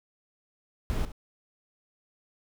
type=noise with echo; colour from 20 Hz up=brown; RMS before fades=-28 dBFS; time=0.9-1.05 s; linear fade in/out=0 ms; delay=68 ms; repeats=1; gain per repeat=-13 dB; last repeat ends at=1.118 s; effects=none